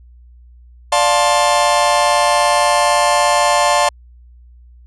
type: chord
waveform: 45% pulse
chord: D minor seventh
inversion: none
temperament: just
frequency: 587.3 / 704.8 / 881 / 1057.2 Hz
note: D5 / F5 / A5 / C6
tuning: 0 / +16 / +2 / +18 cents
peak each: -17 dBFS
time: 0.92-3.89 s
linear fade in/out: 5 ms
effects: added 60 Hz sine -40 dBFS peak until 4.86 s + resampled to 24000 Hz